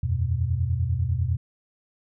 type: chord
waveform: sine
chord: E suspended second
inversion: none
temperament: equal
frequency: 82.41 / 92.5 / 123.47 Hz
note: E2 / F#2 / B2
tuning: 0 / 0 / 0 cents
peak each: -26 dBFS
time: 0.03-1.37 s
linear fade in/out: 5 ms
effects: none